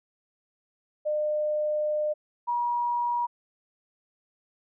sine tone pair in turn, 604 / 958.8 Hz, D5 / A#5, +48 / +48 cents, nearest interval minor sixth, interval 800 cents, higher second, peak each -24 dBFS, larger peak neither, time 1.05-2.14 / 2.47-3.27 s, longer first, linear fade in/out 20 ms, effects none

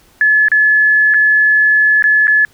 sine tone with dropouts, 1716 Hz, A6, 44 cents flat, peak -7 dBFS, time 0.21-2.45 s, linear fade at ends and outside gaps 1 ms, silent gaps 0.484-0.517 / 1.139-1.143 / 2.024-2.04 / 2.271-2.279 s, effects pink hiss -49 dBFS RMS until 2.53 s

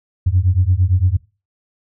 sine beating tone pair, 87.31 / 96.11 Hz, F2 / G2, 0 / -34 cents, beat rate 8.8 Hz, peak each -14 dBFS, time 0.26-1.17 s, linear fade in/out 10 ms, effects noise-tail reverb RT60 0.3 s tail -22 dB re dry + tanh soft clip ceiling -4 dBFS

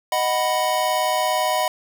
square chord, B major, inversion first, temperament equal, 622.3 / 740 / 987.8 Hz, D#5 / F#5 / B5, 0 / 0 / 0 cents, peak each -24 dBFS, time 0.12-1.68 s, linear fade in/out 2 ms, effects 8-bit

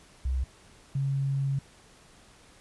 sine tone pair in turn, 64.8 / 137.31 Hz, C2 / C#3, -16 / -16 cents, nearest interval octave + minor second, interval 1300 cents, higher second, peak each -25 dBFS, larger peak neither, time 0.25-0.44 / 0.95-1.59 s, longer second, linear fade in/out 5 ms, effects pink hiss -56 dBFS RMS until 2.6 s + resampled to 24000 Hz

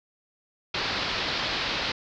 white low-pass noise, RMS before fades -29 dBFS, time 0.74-1.92 s, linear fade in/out 5 ms, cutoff 4800 Hz, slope 48 dB/octave, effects none

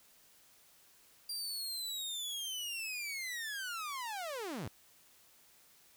sawtooth linear sweep, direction down, 4770 to 80.1 Hz, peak -35 dBFS, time 1.29-4.68 s, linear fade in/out 5 ms, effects white hiss -64 dBFS RMS until 5.96 s

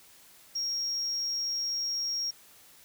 sine tone, 5588 Hz, F8, in tune, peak -27 dBFS, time 0.55-2.31 s, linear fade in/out 10 ms, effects tanh soft clip ceiling -27 dBFS + white hiss -56 dBFS RMS until 2.84 s

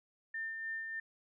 sine tone with tremolo, 1800 Hz, A6, 39 cents sharp, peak -36 dBFS, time 0.34-1 s, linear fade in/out 5 ms, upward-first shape sine, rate 3.3 Hz, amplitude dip 35%, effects none

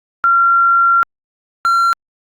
sine / triangle tone pair in turn, 1374 / 1368.6 Hz, F6 / F6, -29 / -35 cents, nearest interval unison, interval 6 cents, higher first, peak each -8 dBFS, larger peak neither, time 0.24-1.03 / 1.65-1.93 s, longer first, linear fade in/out 0 ms, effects Opus 48 kbps

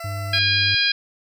20% pulse tone, 672 Hz, E5, 33 cents sharp, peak -26 dBFS, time 0-0.39 s, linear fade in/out 5 ms
triangle tone with vibrato, 100.3 Hz, G2, 40 cents sharp, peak -24 dBFS, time 0.04-0.75 s, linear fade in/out 5 ms, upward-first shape triangle, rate 8 Hz, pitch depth 9 cents each way
harmonic tone, 814 Hz, G#5, 35 cents flat, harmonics 2 / 3 / 4 / 5 / 6, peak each -23 / -23 / -23 / -23 / -23 dBFS, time 0.33-0.92 s, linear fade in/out 5 ms
effects none

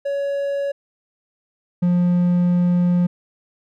triangle tone pair in turn, 561 / 176.7 Hz, C#5 / F3, +21 / +21 cents, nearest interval octave + minor sixth, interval 2000 cents, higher first, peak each -18 / -12 dBFS, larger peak second, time 0.05-0.72 / 1.82-3.07 s, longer second, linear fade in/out 10 ms, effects none

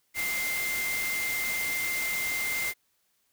sine tone in noise, 2093 Hz, C7, in tune, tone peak -29 dBFS, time 0.14-2.74 s, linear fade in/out 50 ms, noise white, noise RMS -34 dBFS, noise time 0.14-2.74 s, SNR +2 dB, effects white hiss -72 dBFS RMS until 3.32 s

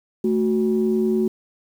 sine tone pair together, 220.2 / 370 Hz, A3 / F#4, +2 / 0 cents, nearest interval major sixth, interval 898 cents, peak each -19 dBFS, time 0.24-1.28 s, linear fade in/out 5 ms, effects tanh soft clip ceiling -10 dBFS + 8-bit

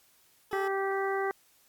20% pulse tone, 428 Hz, A4, 48 cents flat, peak -34 dBFS, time 0.51-0.68 s, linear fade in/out 5 ms
harmonic tone, 390 Hz, G4, 9 cents flat, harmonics 1 / 2 / 3 / 4 / 5, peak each -30 / -34 / -37 / -38 / -38 dBFS, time 0.53-1.31 s, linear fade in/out 0 ms
effects white hiss -64 dBFS RMS until 1.68 s + Opus 48 kbps

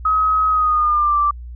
sine tone with pitch glide, 1271 to 1172.3 Hz, D#6 to D6, +36 to -3 cents, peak -13 dBFS, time 0.05-1.31 s, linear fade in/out 5 ms, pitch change -139 cents, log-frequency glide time 0.48-1.18 s, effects added 60 Hz sine -30 dBFS peak until 1.55 s

